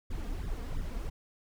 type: noise with flanger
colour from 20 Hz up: brown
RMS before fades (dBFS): -35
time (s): 0.1-1.1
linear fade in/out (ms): 10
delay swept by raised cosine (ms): 0.56 to 4.36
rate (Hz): 2.9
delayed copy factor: +0.85
effects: none